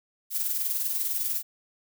violet noise with tremolo, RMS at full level -26 dBFS, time 0.3-1.43 s, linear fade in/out 50 ms, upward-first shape triangle, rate 20 Hz, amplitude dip 55%, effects none

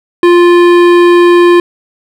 sine tone with hard clipping, 349.2 Hz, F4, in tune, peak -4 dBFS, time 0.23-1.6 s, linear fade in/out 2 ms, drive 15 dB, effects none

